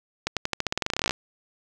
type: accelerating click train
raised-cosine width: 0.2 ms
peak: -7 dBFS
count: 20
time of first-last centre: 0.27-1.109 s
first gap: 97 ms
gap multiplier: 0.9
effects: none